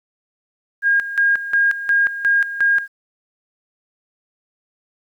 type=tone with tremolo; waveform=sine; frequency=1622 Hz; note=G#6; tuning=41 cents flat; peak=-12 dBFS; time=0.82-2.88 s; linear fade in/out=50 ms; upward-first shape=square; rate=2.8 Hz; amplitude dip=75%; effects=9-bit